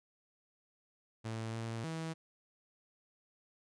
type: tone with pitch steps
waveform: sawtooth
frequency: 112.6 / 113.9 / 162 Hz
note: A2 / A#2 / E3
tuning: +40 / -40 / -30 cents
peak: -34 dBFS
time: 1.24-2.14 s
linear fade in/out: 20 ms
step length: 300 ms
effects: resampled to 22050 Hz